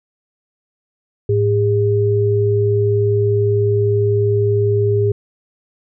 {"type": "tone pair together", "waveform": "sine", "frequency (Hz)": [107.4, 405.5], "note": ["A2", "G#4"], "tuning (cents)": [-41, -41], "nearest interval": "octave + major seventh", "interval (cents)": 2300, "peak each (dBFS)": -15, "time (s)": [1.29, 5.12], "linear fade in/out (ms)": 5, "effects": []}